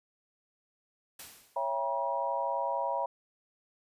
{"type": "noise with exponential decay", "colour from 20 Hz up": "white", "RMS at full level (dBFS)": -43, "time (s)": [1.19, 1.79], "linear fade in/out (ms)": 5, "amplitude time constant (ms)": 130}
{"type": "chord", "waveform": "sine", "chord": "C# diminished seventh", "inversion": "none", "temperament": "just", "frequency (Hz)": [554.4, 665.2, 798.3, 957.9], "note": ["C#5", "E5", "G5", "Bb5"], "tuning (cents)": [0, 16, 31, 47], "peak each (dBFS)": [-35, -36, -37, -32], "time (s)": [1.56, 3.06], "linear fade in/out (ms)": 5}
{"effects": ["resampled to 32000 Hz"]}